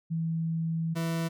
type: tone pair in turn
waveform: sine / 40% pulse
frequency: 163.5 / 165.11 Hz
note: E3 / E3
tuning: -14 / +3 cents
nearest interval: unison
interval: 17 cents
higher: second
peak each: -27 dBFS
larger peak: neither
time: 0.1-0.95 / 0.95-1.29 s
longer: first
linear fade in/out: 20 ms
effects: none